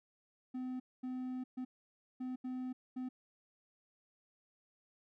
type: tone bursts at uneven times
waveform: triangle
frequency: 254.8 Hz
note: C4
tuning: 46 cents flat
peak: -36 dBFS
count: 6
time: 0.54-0.8 / 1.03-1.44 / 1.57-1.65 / 2.2-2.36 / 2.44-2.73 / 2.96-3.09 s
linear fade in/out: 10 ms
effects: none